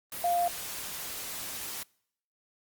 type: tone in noise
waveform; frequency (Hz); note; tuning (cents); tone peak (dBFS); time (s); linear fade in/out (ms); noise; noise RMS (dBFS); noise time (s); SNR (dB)
sine; 698.5; F5; 0; -24; 0.24-0.48; 2; white; -38; 0.12-1.83; +11
effects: noise-tail reverb RT60 0.7 s tail -26 dB re dry + Opus 32 kbps